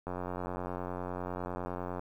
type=click train; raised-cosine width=1 ms; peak=-23 dBFS; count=174; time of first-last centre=0.07-1.994 s; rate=89.9 Hz; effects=10-bit